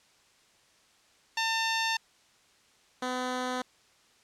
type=tone pair in turn; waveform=10% pulse; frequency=900 / 252.6 Hz; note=A5 / B3; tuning=+39 / +39 cents; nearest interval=octave + minor seventh; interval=2200 cents; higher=first; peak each=-18 / -22 dBFS; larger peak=first; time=1.37-1.97 / 3.02-3.62 s; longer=neither; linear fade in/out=5 ms; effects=white hiss -63 dBFS RMS until 4.23 s + low-pass 7000 Hz 12 dB/octave